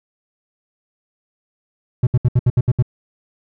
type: tone bursts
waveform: triangle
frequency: 122.9 Hz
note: B2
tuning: 8 cents flat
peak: -8 dBFS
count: 8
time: 2.03-2.825 s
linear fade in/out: 5 ms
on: 39 ms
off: 69 ms
effects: none